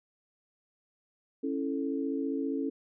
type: chord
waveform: sine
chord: A major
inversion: first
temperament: just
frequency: 275 / 330 / 440 Hz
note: C#4 / E4 / A4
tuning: -14 / +2 / 0 cents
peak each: -31 / -36 / -36 dBFS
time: 1.43-2.7 s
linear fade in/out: 10 ms
effects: none